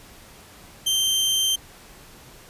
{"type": "tone", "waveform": "sawtooth", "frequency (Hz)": 3136, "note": "G7", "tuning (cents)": 0, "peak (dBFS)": -16, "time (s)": [0.86, 1.56], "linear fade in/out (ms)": 10, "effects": ["pink hiss -47 dBFS RMS until 2.49 s", "resampled to 32000 Hz"]}